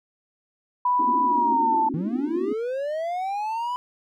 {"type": "tone with pitch glide", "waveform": "sine", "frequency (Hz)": [987.8, 885.1], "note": ["B5", "A5"], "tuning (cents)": [0, 10], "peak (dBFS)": -18, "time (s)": [0.85, 1.89], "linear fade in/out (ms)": 5, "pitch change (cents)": -190, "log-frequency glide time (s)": [1.26, 1.78]}
{"type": "band-pass noise", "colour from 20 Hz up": "white", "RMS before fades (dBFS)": -30, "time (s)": [0.99, 2.53], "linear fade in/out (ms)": 5, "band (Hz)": [230, 360], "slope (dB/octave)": 96}
{"type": "linear sweep", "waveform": "triangle", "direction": "up", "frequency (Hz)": [150.2, 1001], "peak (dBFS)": -23, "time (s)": [1.94, 3.76], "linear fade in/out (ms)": 0}
{"effects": []}